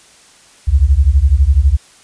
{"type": "beating tone pair", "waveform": "sine", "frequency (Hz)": [63.5, 75.5], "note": ["B1", "D2"], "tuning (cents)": [49, 48], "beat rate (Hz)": 12, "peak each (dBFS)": -10, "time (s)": [0.67, 1.77], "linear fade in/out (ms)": 20, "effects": ["white hiss -45 dBFS RMS until 2.03 s", "resampled to 22050 Hz"]}